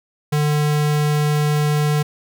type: tone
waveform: square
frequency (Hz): 149.2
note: D3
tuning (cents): +28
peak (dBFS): -16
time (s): 0.32-2.03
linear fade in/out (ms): 10
effects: none